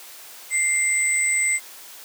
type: tone pair together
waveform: sine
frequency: 2093 / 8022 Hz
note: C7 / B8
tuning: 0 / +26 cents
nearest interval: octave + major seventh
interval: 2326 cents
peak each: -21 dBFS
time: 0.5-1.6 s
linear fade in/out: 50 ms
effects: white hiss -42 dBFS RMS until 2.04 s + high-pass 400 Hz 12 dB/octave